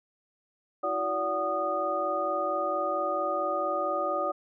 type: tone cluster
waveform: sine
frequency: 326.9 / 371.3 / 576 / 741 / 1232 Hz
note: E4 / F#4 / D5 / F#5 / D#6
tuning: -14 / +6 / -34 / +2 / -17 cents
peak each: -38 / -38 / -30 / -34 / -30 dBFS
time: 0.83-4.32 s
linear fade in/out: 10 ms
effects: none